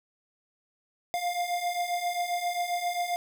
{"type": "beating tone pair", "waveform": "square", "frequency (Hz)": [698.5, 706], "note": ["F5", "F5"], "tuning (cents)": [0, 19], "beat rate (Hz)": 7.5, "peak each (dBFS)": [-34, -30], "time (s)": [1.14, 3.16], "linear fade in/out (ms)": 0, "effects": []}